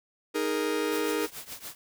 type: chord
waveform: 45% pulse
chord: D# suspended fourth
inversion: none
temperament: just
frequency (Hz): 311.1 / 414.8 / 466.7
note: D#4 / G#4 / A#4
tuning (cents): 0 / -2 / +2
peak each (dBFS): -31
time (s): 0.34-1.27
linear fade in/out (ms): 20
type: noise with tremolo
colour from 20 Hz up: white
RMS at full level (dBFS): -38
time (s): 0.92-1.75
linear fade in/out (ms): 2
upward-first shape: triangle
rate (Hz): 7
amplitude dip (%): 90
effects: none